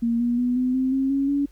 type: tone with pitch steps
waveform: sine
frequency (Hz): 233.1 / 239.7 / 246.4 / 253.3 / 260.4 / 267.8 / 275.3 / 283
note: A#3 / A#3 / B3 / B3 / C4 / C4 / C#4 / C#4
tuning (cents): 0 / +48 / -4 / +44 / -8 / +40 / -12 / +36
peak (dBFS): -19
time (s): 0.02-1.46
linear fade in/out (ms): 10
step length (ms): 180
effects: added 50 Hz sine -47 dBFS peak until 1.51 s + pink hiss -61 dBFS RMS until 1.51 s